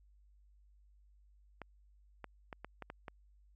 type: clicks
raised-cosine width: 0.5 ms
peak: -29 dBFS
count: 7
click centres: 1.617 / 2.243 / 2.528 / 2.646 / 2.823 / 2.901 / 3.082 s
effects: added 50 Hz sine -62 dBFS peak until 3.55 s + AAC 48 kbps